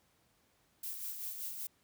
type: noise with tremolo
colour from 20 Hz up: violet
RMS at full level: -40 dBFS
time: 0.83-1.67 s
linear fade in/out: 5 ms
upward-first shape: sine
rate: 5.2 Hz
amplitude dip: 45%
effects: pink hiss -72 dBFS RMS until 1.83 s + high-pass 60 Hz 12 dB/octave